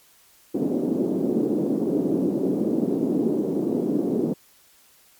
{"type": "band-pass noise", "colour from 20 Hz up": "white", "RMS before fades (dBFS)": -23, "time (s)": [0.54, 4.34], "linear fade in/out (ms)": 10, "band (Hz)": [210, 360], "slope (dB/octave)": 24, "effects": ["white hiss -56 dBFS RMS until 5.19 s", "MP3 96 kbps"]}